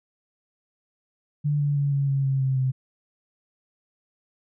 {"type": "tone with pitch steps", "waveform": "sine", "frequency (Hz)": [146.83, 144.39, 141.99, 139.63, 137.31, 135.03, 132.79, 130.58], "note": ["D3", "D3", "C#3", "C#3", "C#3", "C#3", "C3", "C3"], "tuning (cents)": [0, -29, 42, 13, -16, -45, 26, -3], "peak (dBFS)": -20, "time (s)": [1.44, 2.72], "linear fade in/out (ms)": 20, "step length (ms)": 160, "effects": []}